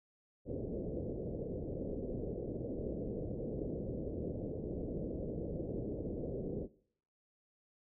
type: low-pass noise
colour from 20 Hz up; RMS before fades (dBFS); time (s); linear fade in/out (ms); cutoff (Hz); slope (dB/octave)
white; -40; 0.45-6.68; 50; 530; 48
effects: noise-tail reverb RT60 0.6 s tail -20 dB re dry